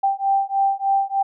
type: beating tone pair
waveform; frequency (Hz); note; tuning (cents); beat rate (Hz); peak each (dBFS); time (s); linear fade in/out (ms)
sine; 784 / 787.3; G5 / G5; 0 / +7; 3.3; -20; 0.03-1.23; 10
effects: none